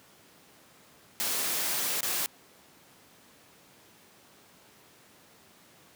white noise with dropouts, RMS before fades -30 dBFS, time 1.2-2.26 s, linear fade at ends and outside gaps 0 ms, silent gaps 2.007-2.03 s, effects pink hiss -57 dBFS RMS until 5.95 s + high-pass 150 Hz 12 dB/octave

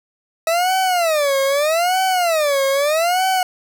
40% pulse tone with vibrato, 641 Hz, E5, 49 cents flat, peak -14 dBFS, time 0.47-3.43 s, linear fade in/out 2 ms, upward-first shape sine, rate 0.8 Hz, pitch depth 290 cents each way, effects none

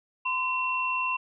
sine tone pair together, 1024 / 2719 Hz, C6 / F7, -38 / -47 cents, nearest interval octave + perfect fourth, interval 1691 cents, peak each -28 dBFS, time 0.25-1.17 s, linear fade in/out 10 ms, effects none

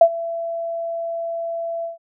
sine tone with ADSR envelope, 670 Hz, E5, 28 cents sharp, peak -4 dBFS, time 0.01-1.98 s, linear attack 4 ms, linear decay 68 ms, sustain -19 dB, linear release 140 ms, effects none

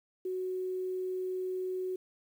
sine tone with quantisation, 370.5 Hz, F#4, 2 cents sharp, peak -32 dBFS, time 0.25-1.96 s, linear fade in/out 5 ms, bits 10, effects none

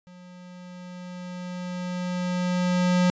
square tone with level ramp, 179.8 Hz, F#3, 49 cents flat, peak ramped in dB -46 to -18 dBFS, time 0.07-3.1 s, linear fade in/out 0 ms, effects resampled to 16000 Hz

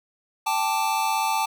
square chord, G suspended second, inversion none, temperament equal, 784 / 880 / 1174.7 Hz, G5 / A5 / D6, 0 / 0 / 0 cents, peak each -29 / -24 / -30 dBFS, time 0.46-1.46 s, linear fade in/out 10 ms, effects none

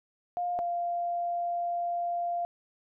sine tone pair in turn, 707 / 694.9 Hz, F5 / F5, +21 / -9 cents, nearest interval unison, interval 30 cents, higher first, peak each -28 dBFS, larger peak neither, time 0.37-0.59 / 0.59-2.45 s, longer second, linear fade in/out 0 ms, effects none

